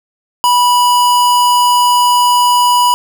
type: tone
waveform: square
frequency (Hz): 980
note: B5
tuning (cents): -14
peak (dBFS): -8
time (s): 0.44-2.94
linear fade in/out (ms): 0
effects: none